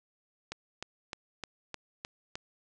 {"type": "click train", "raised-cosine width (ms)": 0.2, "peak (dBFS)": -20, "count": 7, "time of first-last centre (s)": [0.52, 2.355], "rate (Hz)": 3.27, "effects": ["resampled to 22050 Hz", "9-bit"]}